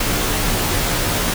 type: noise with comb filter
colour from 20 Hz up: pink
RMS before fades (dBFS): -19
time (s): 0-1.34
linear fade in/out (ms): 5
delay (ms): 15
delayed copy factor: -0.7
effects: none